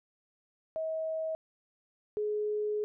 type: tone pair in turn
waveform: sine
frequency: 639 / 421.2 Hz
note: D#5 / G#4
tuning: +46 / +24 cents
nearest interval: perfect fifth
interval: 722 cents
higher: first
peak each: -31 / -29 dBFS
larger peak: second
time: 0.76-1.35 / 2.17-2.84 s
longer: second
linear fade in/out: 0 ms
effects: none